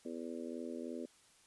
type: harmonic tone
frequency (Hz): 83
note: E2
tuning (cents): +12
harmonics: 3 / 4 / 5 / 6 / 7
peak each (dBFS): -44 / -46 / -48 / -50 / -51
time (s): 0.05-1.06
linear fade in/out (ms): 5
effects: white hiss -66 dBFS RMS until 1.46 s + resampled to 24000 Hz